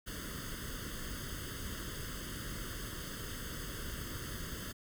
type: noise with comb filter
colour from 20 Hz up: pink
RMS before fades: -42 dBFS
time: 0.06-4.73 s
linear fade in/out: 20 ms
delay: 0.62 ms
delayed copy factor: +0.95
effects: none